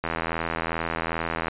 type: click train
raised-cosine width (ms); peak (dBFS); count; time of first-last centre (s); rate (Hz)
0.5; -11; 120; 0.04-1.482; 82.5
effects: resampled to 8000 Hz